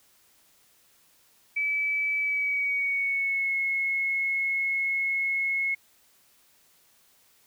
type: tone with pitch glide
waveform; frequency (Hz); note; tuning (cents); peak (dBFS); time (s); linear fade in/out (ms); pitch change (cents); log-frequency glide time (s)
sine; 2300 to 2177; D7 to C#7; -37 to -32; -24; 1.56-5.75; 10; -95; 2.19-3.56
effects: white hiss -62 dBFS RMS until 7.46 s